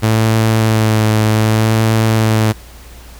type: tone with vibrato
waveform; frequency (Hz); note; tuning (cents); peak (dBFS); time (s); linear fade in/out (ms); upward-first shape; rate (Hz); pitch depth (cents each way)
sawtooth; 110; A2; 0; -6; 0.02-2.53; 20; sine; 0.65; 23
effects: added 58 Hz sine -35 dBFS peak until 3.19 s + pink hiss -40 dBFS RMS until 3.19 s